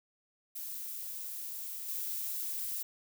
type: noise with level steps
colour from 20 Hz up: violet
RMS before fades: -41 / -37 dBFS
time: 0.55-2.83 s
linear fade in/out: 10 ms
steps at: 1.88 s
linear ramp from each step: 5 ms
effects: none